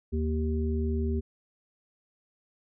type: harmonic tone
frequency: 77.78 Hz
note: D#2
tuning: in tune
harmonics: 1 / 3 / 5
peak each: -27 / -32 / -34 dBFS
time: 0.12-1.21 s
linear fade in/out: 20 ms
effects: none